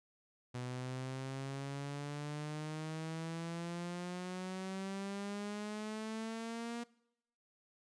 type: exponential sweep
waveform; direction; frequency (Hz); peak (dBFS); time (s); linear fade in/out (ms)
sawtooth; up; 123.47 to 237.4; -36; 0.54-6.84; 10
effects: noise-tail reverb RT60 0.8 s tail -22 dB re dry + resampled to 22050 Hz